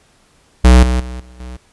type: tone with level steps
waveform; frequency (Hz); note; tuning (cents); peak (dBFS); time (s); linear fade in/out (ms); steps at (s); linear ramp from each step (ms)
square; 62.2; B1; +13; -4 / -13 / -25 / -38 / -28; 0.64-1.57; 10; 0.83 / 1 / 1.2 / 1.4; 2
effects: pink hiss -53 dBFS RMS until 1.72 s + resampled to 24000 Hz